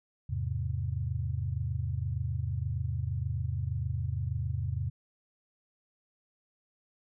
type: chord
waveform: sine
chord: E augmented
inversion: none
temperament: equal with one note detuned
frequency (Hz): 82.41 / 104.25 / 130.81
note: E2 / G#2 / B#2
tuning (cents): 0 / +7 / 0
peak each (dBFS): -34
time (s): 0.29-4.9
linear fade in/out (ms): 10
effects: none